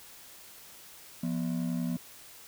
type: ring-modulated tone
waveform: triangle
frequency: 207.7 Hz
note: G#3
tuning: in tune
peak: -24 dBFS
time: 1.23-1.97 s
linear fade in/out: 5 ms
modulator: 35.4 Hz
effects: white hiss -51 dBFS RMS until 2.47 s